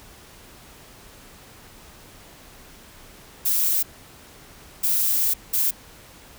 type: noise bursts at uneven times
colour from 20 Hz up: violet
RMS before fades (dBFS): -21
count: 3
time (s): 3.45-3.83 / 4.83-5.34 / 5.53-5.71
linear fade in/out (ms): 10
effects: pink hiss -47 dBFS RMS until 6.38 s